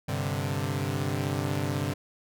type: chord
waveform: sawtooth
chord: G suspended fourth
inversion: none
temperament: equal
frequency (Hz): 98 / 130.81 / 146.83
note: G2 / C3 / D3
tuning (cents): 0 / 0 / 0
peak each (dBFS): -28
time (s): 0.08-1.94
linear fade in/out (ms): 10
effects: none